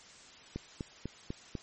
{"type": "click train", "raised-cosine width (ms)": 3, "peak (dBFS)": -23, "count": 5, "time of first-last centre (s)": [0.56, 1.553], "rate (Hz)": 4.03, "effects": ["white hiss -54 dBFS RMS until 1.62 s", "MP3 32 kbps"]}